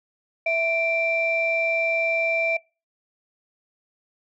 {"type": "tone pair together", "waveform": "sine", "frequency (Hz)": [659, 2352], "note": ["E5", "D7"], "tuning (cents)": [-1, 2], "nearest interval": "octave + minor seventh", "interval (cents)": 2203, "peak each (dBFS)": -22, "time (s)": [0.46, 2.57], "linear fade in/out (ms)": 5, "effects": ["noise-tail reverb RT60 0.3 s tail -24 dB re dry", "tanh soft clip ceiling -13 dBFS"]}